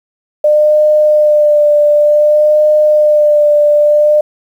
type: tone with vibrato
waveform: sine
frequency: 599 Hz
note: D5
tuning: 34 cents sharp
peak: -5 dBFS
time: 0.44-4.21 s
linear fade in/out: 5 ms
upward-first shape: sine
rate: 0.55 Hz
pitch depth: 22 cents each way
effects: 7-bit